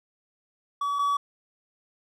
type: tone pair in turn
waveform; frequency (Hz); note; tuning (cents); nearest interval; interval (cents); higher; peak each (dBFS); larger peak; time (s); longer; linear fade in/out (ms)
triangle; 1139 / 1139; C#6 / C#6; +47 / +47; unison; 0; neither; -23 / -20; second; 0.81-0.99 / 0.99-1.17; neither; 5
effects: none